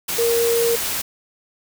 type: tone in noise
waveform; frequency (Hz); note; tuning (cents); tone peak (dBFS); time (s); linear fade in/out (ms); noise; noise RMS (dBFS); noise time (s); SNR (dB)
sine; 466.2; A#4; 0; -16; 0.18-0.76; 10; white; -24; 0.08-1.02; +5
effects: none